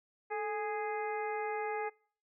harmonic tone with a mistuned harmonic, 415.3 Hz, G#4, in tune, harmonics 1 / 2 / 3 / 4 / 5 / 6, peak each -37 / -37 / -46 / -46 / -45 / -52 dBFS, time 0.3-1.9 s, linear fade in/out 20 ms, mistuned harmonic 1, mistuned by +78 cents, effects noise-tail reverb RT60 0.5 s tail -26 dB re dry

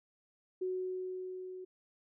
sine tone with level ramp, 370 Hz, F#4, in tune, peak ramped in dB -32 to -43 dBFS, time 0.61-1.65 s, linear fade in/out 10 ms, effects none

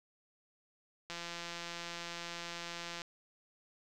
click train, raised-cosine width 0.2 ms, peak -25 dBFS, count 329, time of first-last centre 1.1-3.018 s, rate 171 Hz, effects none

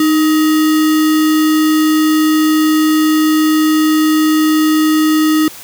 sine tone with sample-and-hold, 310.1 Hz, D#4, 6 cents flat, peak -8 dBFS, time 0-5.48 s, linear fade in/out 2 ms, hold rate 1575 Hz, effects white hiss -33 dBFS RMS until 5.63 s + high-pass 60 Hz 12 dB/octave

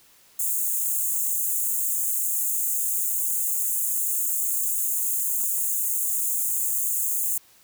white high-pass noise, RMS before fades -25 dBFS, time 0.39-7.38 s, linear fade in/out 5 ms, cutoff 6600 Hz, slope 96 dB/octave, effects white hiss -56 dBFS RMS until 7.63 s

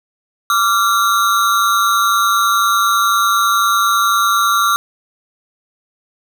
square ring-modulated tone, 1271 Hz, D#6, 36 cents sharp, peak -9 dBFS, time 0.5-4.76 s, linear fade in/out 0 ms, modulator 105 Hz, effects none

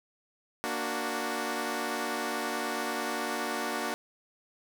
10% pulse chord, Bb augmented, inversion none, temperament equal, 233.1 / 293.7 / 370 Hz, Bb3 / D4 / F#4, 0 / 0 / 0 cents, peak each -27 dBFS, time 0.64-3.94 s, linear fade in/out 0 ms, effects none

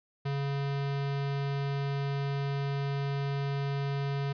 square tone, 139.8 Hz, C#3, 15 cents sharp, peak -30 dBFS, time 0.25-4.33 s, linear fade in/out 10 ms, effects resampled to 11025 Hz

